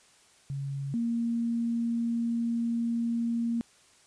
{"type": "tone pair in turn", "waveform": "sine", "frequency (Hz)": [138.59, 233.1], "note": ["C#3", "A#3"], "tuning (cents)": [0, 0], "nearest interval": "major sixth", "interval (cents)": 900, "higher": "second", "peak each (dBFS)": [-31, -26], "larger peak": "second", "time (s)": [[0.5, 0.94], [0.94, 3.61]], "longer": "second", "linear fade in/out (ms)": 0, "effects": ["white hiss -60 dBFS RMS until 4.06 s", "resampled to 22050 Hz"]}